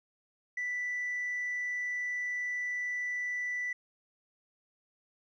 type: tone with tanh clipping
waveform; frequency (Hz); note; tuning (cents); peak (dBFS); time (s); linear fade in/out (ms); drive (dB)
triangle; 1975.5; B6; 0; -32; 0.57-3.73; 5; 5
effects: none